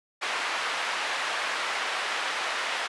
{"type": "band-pass noise", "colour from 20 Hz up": "white", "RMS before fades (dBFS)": -30, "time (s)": [0.21, 2.88], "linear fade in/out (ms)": 20, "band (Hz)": [700, 2300], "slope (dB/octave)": 12, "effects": ["resampled to 24000 Hz"]}